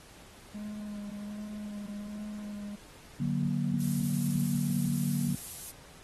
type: tone with vibrato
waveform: triangle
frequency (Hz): 207.6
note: G#3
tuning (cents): 0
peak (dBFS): -35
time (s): 0.54-2.76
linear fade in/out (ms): 10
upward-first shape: sine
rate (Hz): 1.3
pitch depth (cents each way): 23
type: chord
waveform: sine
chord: D augmented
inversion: none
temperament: equal with one note detuned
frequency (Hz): 146.83 / 185 / 236.7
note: D3 / F#3 / A#3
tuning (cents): 0 / 0 / +27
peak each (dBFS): -31 / -32 / -32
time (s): 3.2-5.35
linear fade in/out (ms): 5
type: noise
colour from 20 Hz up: violet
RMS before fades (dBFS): -38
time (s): 3.8-5.71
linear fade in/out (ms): 5
effects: pink hiss -54 dBFS RMS until 6.03 s + AAC 32 kbps